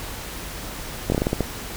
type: slowing click train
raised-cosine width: 2 ms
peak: -7 dBFS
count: 8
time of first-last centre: 1.1-1.407 s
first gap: 21 ms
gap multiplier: 1.24
effects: added 50 Hz sine -41 dBFS peak until 1.76 s + pink hiss -34 dBFS RMS until 1.76 s